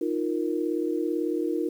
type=chord; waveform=sine; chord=Eb suspended second; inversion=none; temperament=equal; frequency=311.1 / 349.2 / 466.2 Hz; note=Eb4 / F4 / Bb4; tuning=0 / 0 / 0 cents; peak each=-28 / -28 / -31 dBFS; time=0.01-1.69 s; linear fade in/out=5 ms; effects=9-bit